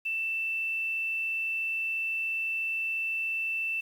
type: tone with quantisation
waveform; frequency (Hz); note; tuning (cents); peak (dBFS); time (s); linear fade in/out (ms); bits
sine; 2663; E7; +17; -28; 0.05-3.81; 10; 9
effects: none